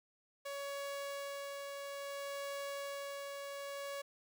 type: tone with tremolo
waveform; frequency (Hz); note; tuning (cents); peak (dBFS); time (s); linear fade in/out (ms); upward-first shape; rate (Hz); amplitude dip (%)
sawtooth; 561; C#5; +21; -36; 0.45-4.02; 10; sine; 0.59; 30
effects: none